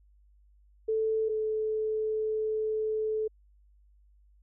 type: tone pair in turn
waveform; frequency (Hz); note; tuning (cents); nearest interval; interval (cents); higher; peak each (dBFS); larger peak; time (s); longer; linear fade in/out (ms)
sine; 440 / 434.2; A4 / A4; 0 / -23; unison; 23; first; -25 / -27; first; 0.88-1.29 / 1.29-3.28; second; 10
effects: added 50 Hz sine -58 dBFS peak until 4.42 s